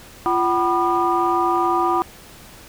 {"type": "tone cluster", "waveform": "sine", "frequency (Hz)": [345.7, 757, 982, 1210], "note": ["F4", "F#5", "B5", "D#6"], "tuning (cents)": [-18, 39, -10, -49], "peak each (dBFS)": -21, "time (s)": [0.26, 2.02], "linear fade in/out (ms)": 0, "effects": ["tanh soft clip ceiling -7 dBFS", "pink hiss -43 dBFS RMS until 2.68 s"]}